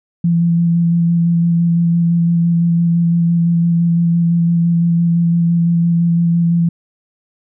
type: tone with vibrato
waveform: sine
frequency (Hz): 169.5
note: E3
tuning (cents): +49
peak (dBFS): -10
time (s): 0.24-6.69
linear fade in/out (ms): 5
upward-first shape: square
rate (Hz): 5.9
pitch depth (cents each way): 11
effects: none